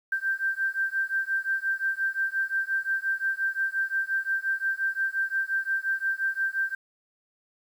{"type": "beating tone pair", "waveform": "sine", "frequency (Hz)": [1568, 1573.7], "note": ["G6", "G6"], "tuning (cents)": [0, 6], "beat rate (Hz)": 5.7, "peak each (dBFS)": -28, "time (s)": [0.12, 6.75], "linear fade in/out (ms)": 5, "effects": ["9-bit"]}